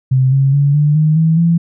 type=tone with pitch steps; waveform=sine; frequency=130.6 / 136.22 / 142.09 / 148.21 / 154.59 / 161.25 / 168.2 Hz; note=C3 / C#3 / C#3 / D3 / D#3 / E3 / E3; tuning=-3 / -30 / +43 / +16 / -11 / -38 / +35 cents; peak=-8 dBFS; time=0.11-1.58 s; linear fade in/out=10 ms; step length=210 ms; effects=none